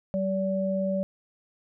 sine tone pair together, 192 / 575.3 Hz, G3 / D5, -36 / -36 cents, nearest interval octave + perfect fifth, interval 1900 cents, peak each -27 dBFS, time 0.14-1.03 s, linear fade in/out 0 ms, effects none

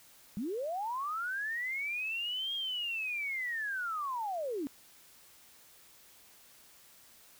sine linear two-way sweep, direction up then down, 185 to 3263 to 257.4 Hz, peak -33 dBFS, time 0.37-4.67 s, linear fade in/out 0 ms, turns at 2.54 s, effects white hiss -59 dBFS RMS until 7.39 s

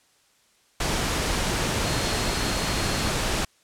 sine tone in noise, 4267 Hz, C8, 33 cents sharp, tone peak -36 dBFS, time 1.84-3.09 s, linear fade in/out 5 ms, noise pink, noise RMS -25 dBFS, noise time 0.8-3.45 s, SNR -14 dB, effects white hiss -62 dBFS RMS until 3.63 s + low-pass 9000 Hz 12 dB/octave

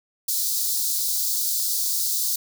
white high-pass noise, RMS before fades -24 dBFS, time 0.28-2.36 s, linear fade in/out 5 ms, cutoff 4000 Hz, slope 48 dB/octave, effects none

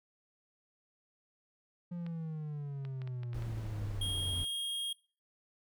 triangle exponential sweep, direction down, 176.5 to 87.4 Hz, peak -35 dBFS, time 1.91-4.44 s, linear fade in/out 10 ms
clicks, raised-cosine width 0.3 ms, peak -35 dBFS, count 7, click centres 2.065 / 2.851 / 3.018 / 3.075 / 3.233 / 3.332 / 3.423 s
brown noise, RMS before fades -43 dBFS, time 3.34-4.45 s, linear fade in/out 5 ms
square tone, 3253 Hz, G#7, 37 cents flat, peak -35 dBFS, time 4.01-4.93 s, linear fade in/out 5 ms
effects noise-tail reverb RT60 0.4 s tail -23 dB re dry

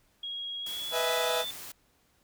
sine tone with pitch glide, 3294 to 3530 Hz, G#7 to A7, -15 to +5 cents, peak -34 dBFS, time 0.23-1.51 s, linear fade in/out 5 ms, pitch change +120 cents, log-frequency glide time 0.58-1.29 s
white noise, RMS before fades -43 dBFS, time 0.66-1.72 s, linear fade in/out 5 ms
sawtooth chord, E major seventh, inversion second, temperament equal with one note detuned, 493.9 / 629.1 / 659.3 / 830.6 Hz, B4 / D#5 / E5 / G#5, 0 / +19 / 0 / 0 cents, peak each -27 / -31 / -28 / -32 dBFS, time 0.91-1.45 s, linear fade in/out 50 ms
effects pink hiss -68 dBFS RMS until 2.23 s

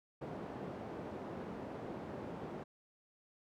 white band-pass noise, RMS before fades -45 dBFS, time 0.21-2.64 s, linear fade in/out 10 ms, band 110 to 540 Hz, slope 12 dB/octave, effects none

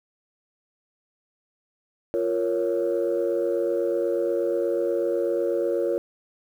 sine chord, Bb minor, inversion second, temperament equal, 349.2 / 466.2 / 554.4 Hz, F4 / Bb4 / Db5, 0 / 0 / 0 cents, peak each -25 dBFS, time 2.14-5.98 s, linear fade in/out 0 ms, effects tanh soft clip ceiling -15 dBFS + 9-bit

